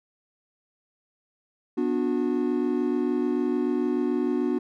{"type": "chord", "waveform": "triangle", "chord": "B minor", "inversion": "none", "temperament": "equal with one note detuned", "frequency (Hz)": [246.9, 293.7, 363.2], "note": ["B3", "D4", "F#4"], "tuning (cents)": [0, 0, -32], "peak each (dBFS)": -25, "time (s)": [1.77, 4.59], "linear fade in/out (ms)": 10, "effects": []}